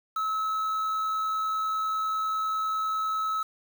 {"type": "tone with quantisation", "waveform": "triangle", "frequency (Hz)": 1295, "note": "E6", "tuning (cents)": -31, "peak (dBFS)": -24, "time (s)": [0.16, 3.43], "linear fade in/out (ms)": 5, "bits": 7, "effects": []}